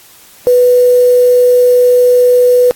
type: tone with quantisation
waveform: sine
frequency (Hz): 493.9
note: B4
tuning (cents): 0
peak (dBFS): -4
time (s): 0.47-2.71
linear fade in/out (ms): 0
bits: 4
effects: white hiss -40 dBFS RMS until 2.75 s + AAC 64 kbps